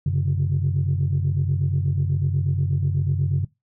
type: tone cluster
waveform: sine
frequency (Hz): 94.3 / 135.5 / 143.7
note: F#2 / C#3 / D3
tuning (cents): +33 / -39 / -37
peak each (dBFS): -22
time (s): 0.06-3.45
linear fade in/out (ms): 5
effects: noise-tail reverb RT60 0.2 s tail -21 dB re dry + tanh soft clip ceiling -13 dBFS